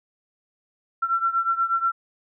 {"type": "beating tone pair", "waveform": "sine", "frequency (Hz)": [1352, 1360.3], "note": ["E6", "F6"], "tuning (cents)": [43, -46], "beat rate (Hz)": 8.3, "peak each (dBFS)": [-22, -25], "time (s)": [1.02, 1.92], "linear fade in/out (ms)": 10, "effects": []}